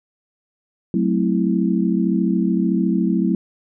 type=chord; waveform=sine; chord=F# half-diminished seventh; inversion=none; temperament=equal with one note detuned; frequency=186.28 / 220 / 261.6 / 329.6 Hz; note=F#3 / A3 / C4 / E4; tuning=+12 / 0 / 0 / 0 cents; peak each=-19 / -21 / -24 / -22 dBFS; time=0.94-3.35 s; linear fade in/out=2 ms; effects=none